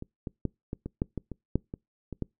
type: clicks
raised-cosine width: 3 ms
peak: -24 / -21 / -15 / -20 / -22 / -13 / -19 / -24 / -11 / -23 / -23 / -17 dBFS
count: 12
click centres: 0.024 / 0.272 / 0.453 / 0.731 / 0.86 / 1.019 / 1.177 / 1.317 / 1.556 / 1.739 / 2.127 / 2.223 s
effects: noise-tail reverb RT60 0.2 s tail -26 dB re dry